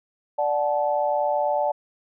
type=chord; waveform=sine; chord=D major; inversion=none; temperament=equal with one note detuned; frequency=587.3 / 740 / 868.4 Hz; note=D5 / F#5 / A5; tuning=0 / 0 / -23 cents; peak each=-23 / -26 / -25 dBFS; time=0.38-1.72 s; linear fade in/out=10 ms; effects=none